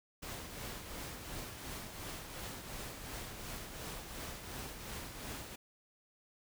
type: noise with tremolo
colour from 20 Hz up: pink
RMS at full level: -43 dBFS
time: 0.22-5.56 s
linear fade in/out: 10 ms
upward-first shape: triangle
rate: 2.8 Hz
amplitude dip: 50%
effects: none